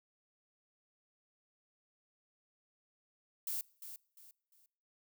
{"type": "noise with echo", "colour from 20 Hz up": "violet", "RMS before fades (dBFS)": -38, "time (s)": [3.47, 3.61], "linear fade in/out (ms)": 2, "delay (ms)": 350, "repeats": 3, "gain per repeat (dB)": -10, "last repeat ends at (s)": 4.66, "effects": ["noise-tail reverb RT60 0.8 s tail -25 dB re dry"]}